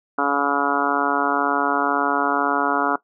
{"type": "harmonic tone", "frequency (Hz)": 142, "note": "C#3", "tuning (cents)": 42, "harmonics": [2, 3, 4, 5, 6, 7, 8, 9, 10], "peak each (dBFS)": [-25, -28, -31, -26, -28, -27, -27, -25, -25], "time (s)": [0.18, 2.96], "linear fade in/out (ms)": 5, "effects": ["noise-tail reverb RT60 0.1 s tail -18 dB re dry"]}